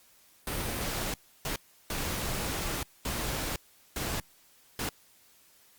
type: noise bursts at uneven times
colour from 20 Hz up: pink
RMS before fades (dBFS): -33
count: 6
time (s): 0.47-1.14 / 1.45-1.56 / 1.9-2.83 / 3.05-3.56 / 3.96-4.2 / 4.79-4.89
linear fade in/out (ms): 2
effects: white hiss -61 dBFS RMS until 5.78 s + Opus 48 kbps